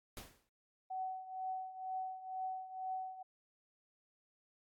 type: noise with exponential decay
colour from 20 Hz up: pink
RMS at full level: -46 dBFS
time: 0.17-0.49 s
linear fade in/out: 1 ms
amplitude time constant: 69 ms
type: tone with tremolo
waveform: sine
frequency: 752 Hz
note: F#5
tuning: 28 cents sharp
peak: -36 dBFS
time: 0.9-3.23 s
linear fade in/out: 10 ms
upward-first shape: triangle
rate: 2.1 Hz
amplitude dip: 80%
effects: AAC 64 kbps